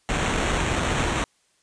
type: noise with sample-and-hold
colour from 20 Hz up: pink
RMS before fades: -24 dBFS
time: 0.09-1.24 s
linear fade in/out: 0 ms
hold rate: 4900 Hz
effects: white hiss -65 dBFS RMS until 1.62 s + resampled to 22050 Hz